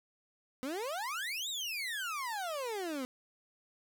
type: exponential two-way sweep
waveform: 30% pulse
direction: up then down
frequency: 246.9 to 3893 to 246.9 Hz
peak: -33 dBFS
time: 0.63-3.05 s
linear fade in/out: 0 ms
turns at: 1.49 s
effects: none